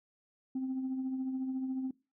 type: tone with tremolo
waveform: sine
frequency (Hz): 261.6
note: C4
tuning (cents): 0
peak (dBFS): -29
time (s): 0.55-1.91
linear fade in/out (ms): 5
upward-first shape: triangle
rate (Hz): 14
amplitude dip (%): 50
effects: noise-tail reverb RT60 0.3 s tail -23 dB re dry + tanh soft clip ceiling -29 dBFS